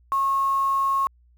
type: tone with quantisation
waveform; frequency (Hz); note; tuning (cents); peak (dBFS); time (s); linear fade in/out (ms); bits
sine; 1090; C#6; -29; -19; 0.12-1.07; 0; 7
effects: added 60 Hz sine -54 dBFS peak until 1.37 s